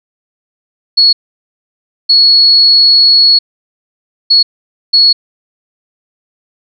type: tone bursts at uneven times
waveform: sine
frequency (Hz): 4361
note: C#8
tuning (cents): -29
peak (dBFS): -3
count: 4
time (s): 0.97-1.13 / 2.09-3.39 / 4.3-4.43 / 4.93-5.13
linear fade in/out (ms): 10
effects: none